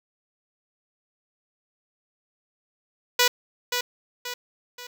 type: tone with echo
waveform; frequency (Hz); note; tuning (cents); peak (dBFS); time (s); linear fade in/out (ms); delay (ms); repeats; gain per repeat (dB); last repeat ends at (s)
5% pulse; 490.6; B4; -12; -5; 3.19-3.28; 5; 530; 3; -7; 4.87
effects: none